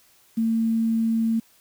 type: tone with quantisation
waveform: sine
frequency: 225.9 Hz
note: A3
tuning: 46 cents sharp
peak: -19 dBFS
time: 0.37-1.4 s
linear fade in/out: 10 ms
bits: 8
effects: white hiss -58 dBFS RMS until 1.6 s